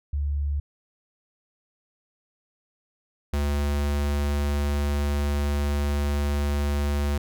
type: tone pair in turn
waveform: sine / square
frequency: 71.9 / 72.17 Hz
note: D2 / D2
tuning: -36 / -30 cents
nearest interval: unison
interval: 6 cents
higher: second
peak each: -23 dBFS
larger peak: neither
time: 0.13-0.6 / 3.33-7.18 s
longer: second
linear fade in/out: 5 ms
effects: none